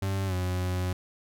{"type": "tone with pitch glide", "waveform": "40% pulse", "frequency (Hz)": [97.1, 91.12], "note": ["G2", "F#2"], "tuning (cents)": [-16, -26], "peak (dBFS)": -26, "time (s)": [0.02, 0.93], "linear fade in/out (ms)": 5, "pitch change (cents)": -110, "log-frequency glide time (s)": [0.26, 0.34], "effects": []}